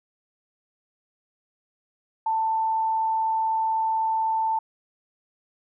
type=tone; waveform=sine; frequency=888 Hz; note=A5; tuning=16 cents sharp; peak=-21 dBFS; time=2.26-4.59 s; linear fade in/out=5 ms; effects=none